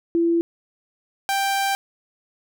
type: tone pair in turn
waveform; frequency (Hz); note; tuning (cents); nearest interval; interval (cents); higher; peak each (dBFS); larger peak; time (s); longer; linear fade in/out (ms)
sine / sawtooth; 337 / 786.4; E4 / G5; +38 / +5; octave + minor third; 1467; second; -16; neither; 0.15-0.41 / 1.29-1.75; second; 0
effects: none